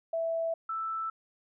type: tone pair in turn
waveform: sine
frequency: 659.3 / 1321.6 Hz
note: E5 / E6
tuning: 0 / +4 cents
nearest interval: octave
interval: 1204 cents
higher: second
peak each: -28 / -31 dBFS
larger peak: first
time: 0.13-0.54 / 0.69-1.1 s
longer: neither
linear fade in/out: 5 ms
effects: none